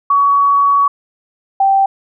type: tone pair in turn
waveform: sine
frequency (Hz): 1127 / 781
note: C#6 / G5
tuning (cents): +28 / -7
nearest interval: tritone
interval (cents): 635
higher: first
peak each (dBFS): -8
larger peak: neither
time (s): 0.1-0.88 / 1.6-1.86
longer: first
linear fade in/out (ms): 5
effects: none